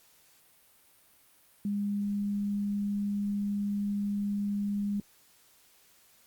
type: tone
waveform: sine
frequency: 203.3 Hz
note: G#3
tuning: 37 cents flat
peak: -28 dBFS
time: 1.65-5 s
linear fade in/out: 2 ms
effects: white hiss -62 dBFS RMS until 6.26 s + Opus 48 kbps